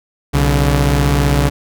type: tone pair together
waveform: sawtooth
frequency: 63.6 / 142.78 Hz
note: C2 / D3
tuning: -48 / -48 cents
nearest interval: octave + major second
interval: 1400 cents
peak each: -10 dBFS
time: 0.33-1.5 s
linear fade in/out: 20 ms
effects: none